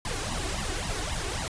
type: noise with flanger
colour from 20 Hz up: pink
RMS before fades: -31 dBFS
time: 0.05-1.48 s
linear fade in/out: 2 ms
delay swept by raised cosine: 1 to 2.8 ms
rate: 3.7 Hz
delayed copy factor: +0.85
effects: resampled to 22050 Hz